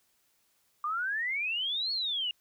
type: exponential two-way sweep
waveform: sine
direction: up then down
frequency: 1174.7 to 4406 to 2814 Hz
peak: -29 dBFS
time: 0.84-2.31 s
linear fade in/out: 2 ms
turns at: 1.92 s
effects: white hiss -71 dBFS RMS until 2.4 s